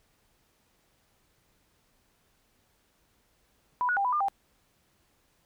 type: tone with pitch steps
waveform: sine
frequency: 990 / 1460 / 795 / 993 / 1201 / 791 Hz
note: B5 / F#6 / G5 / B5 / D6 / G5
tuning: +4 / -24 / +24 / +9 / +38 / +15 cents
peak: -24 dBFS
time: 3.81-4.284 s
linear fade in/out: 0 ms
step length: 79 ms
effects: pink hiss -69 dBFS RMS until 5.45 s